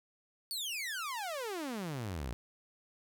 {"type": "exponential sweep", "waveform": "sawtooth", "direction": "down", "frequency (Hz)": [4600, 55], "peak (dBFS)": -33, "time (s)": [0.51, 2.33], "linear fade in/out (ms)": 0, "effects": []}